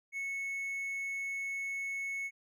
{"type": "tone", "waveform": "triangle", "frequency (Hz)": 2202, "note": "C#7", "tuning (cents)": -12, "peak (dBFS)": -33, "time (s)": [0.12, 2.31], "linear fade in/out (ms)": 50, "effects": []}